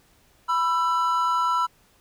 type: tone pair together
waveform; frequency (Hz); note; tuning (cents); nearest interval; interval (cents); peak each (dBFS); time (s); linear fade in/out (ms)
triangle; 988.6 / 1335; B5 / E6; +1 / +22; perfect fourth; 521; -21; 0.48-1.67; 20
effects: pink hiss -60 dBFS RMS until 2 s